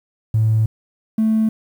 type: tone pair in turn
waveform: triangle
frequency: 110 / 220 Hz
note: A2 / A3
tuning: 0 / 0 cents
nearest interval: octave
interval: 1200 cents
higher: second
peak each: -9 / -10 dBFS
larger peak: first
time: 0.34-0.66 / 1.18-1.49 s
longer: first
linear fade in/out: 5 ms
effects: tanh soft clip ceiling -10 dBFS + 8-bit